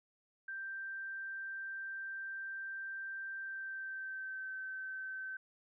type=tone with pitch glide; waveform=sine; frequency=1570 to 1540.4 Hz; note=G6 to G6; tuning=+2 to -31 cents; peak=-40 dBFS; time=0.48-5.37 s; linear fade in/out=5 ms; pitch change=-33 cents; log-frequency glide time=3.39-4.53 s; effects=none